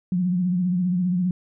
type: tone with vibrato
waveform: sine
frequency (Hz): 180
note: F#3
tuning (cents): -47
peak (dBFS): -19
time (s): 0.12-1.31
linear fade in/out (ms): 2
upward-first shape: sine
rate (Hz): 15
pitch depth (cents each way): 64
effects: none